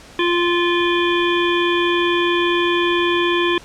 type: harmonic tone with a mistuned harmonic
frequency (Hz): 347.8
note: F4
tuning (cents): -7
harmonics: 1 / 3 / 5 / 7 / 9 / 10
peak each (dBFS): -17 / -22 / -24 / -25 / -27 / -27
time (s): 0.19-3.58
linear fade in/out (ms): 2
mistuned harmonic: 10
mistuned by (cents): -23
effects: pink hiss -42 dBFS RMS until 3.64 s + low-pass 8000 Hz 12 dB/octave